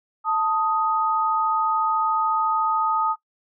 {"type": "tone pair together", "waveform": "sine", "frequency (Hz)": [883.9, 1250], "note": ["A5", "D#6"], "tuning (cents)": [8, 8], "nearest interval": "tritone", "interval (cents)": 600, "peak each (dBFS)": [-23, -21], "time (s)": [0.24, 3.16], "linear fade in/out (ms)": 50, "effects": ["noise-tail reverb RT60 0.1 s tail -19 dB re dry"]}